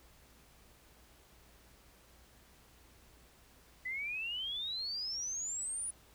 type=exponential sweep; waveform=sine; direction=up; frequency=1987 to 9890 Hz; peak=-36 dBFS; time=3.85-5.91 s; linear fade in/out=10 ms; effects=added 59 Hz sine -65 dBFS peak until 6.14 s + pink hiss -63 dBFS RMS until 6.14 s

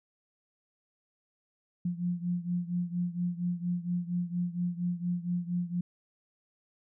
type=beating tone pair; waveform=sine; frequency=174.61 / 178.91 Hz; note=F3 / F3; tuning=0 / +42 cents; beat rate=4.3 Hz; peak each=-31 / -34 dBFS; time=1.85-5.81 s; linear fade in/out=5 ms; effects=none

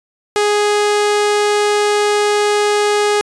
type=tone; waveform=sawtooth; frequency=415.3 Hz; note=G#4; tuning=in tune; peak=-8 dBFS; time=0.36-3.21 s; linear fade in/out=0 ms; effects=resampled to 22050 Hz

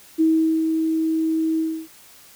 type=tone with ADSR envelope; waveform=sine; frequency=320.6 Hz; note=E4; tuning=48 cents flat; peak=-13 dBFS; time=0.18-1.88 s; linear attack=27 ms; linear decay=410 ms; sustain=-5 dB; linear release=290 ms; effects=white hiss -48 dBFS RMS until 2.35 s

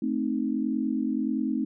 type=chord; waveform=sine; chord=A diminished; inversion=none; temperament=equal; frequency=220 / 261.6 / 311.1 Hz; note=A3 / C4 / Eb4; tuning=0 / 0 / 0 cents; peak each=-29 / -28 / -30 dBFS; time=0.02-1.65 s; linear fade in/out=5 ms; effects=none

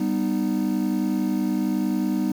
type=chord; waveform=triangle; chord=G augmented; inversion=none; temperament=equal with one note detuned; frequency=196 / 246.9 / 307.9 Hz; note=G3 / B3 / D#4; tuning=0 / 0 / -18 cents; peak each=-23 dBFS; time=0-2.32 s; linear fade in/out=5 ms; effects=tanh soft clip ceiling -10 dBFS + 7-bit

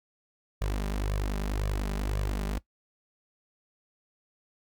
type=tone with flanger; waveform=sawtooth; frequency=50.2 Hz; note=G1; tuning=42 cents sharp; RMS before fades=-30 dBFS; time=0.61-2.59 s; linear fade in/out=10 ms; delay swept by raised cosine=1.7 to 5.1 ms; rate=1.9 Hz; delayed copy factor=+0.75; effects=noise-tail reverb RT60 0.1 s tail -19 dB re dry

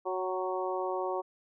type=harmonic tone with a mistuned harmonic; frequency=185 Hz; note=F#3; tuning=in tune; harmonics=2 / 3 / 4 / 5 / 6; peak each=-34 / -36 / -37 / -38 / -39 dBFS; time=0.05-1.22 s; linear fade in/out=20 ms; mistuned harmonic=4; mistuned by=+19 cents; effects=none

